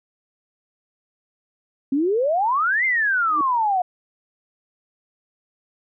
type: exponential two-way sweep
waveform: sine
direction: up then down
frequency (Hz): 260.9 to 2128 to 708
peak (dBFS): -17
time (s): 1.92-3.82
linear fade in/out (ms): 5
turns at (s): 2.85
type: tone with exponential growth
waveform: sine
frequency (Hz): 311.1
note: D#4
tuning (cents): 0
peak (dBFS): -23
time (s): 3.23-3.41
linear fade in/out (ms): 1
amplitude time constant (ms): 37
effects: none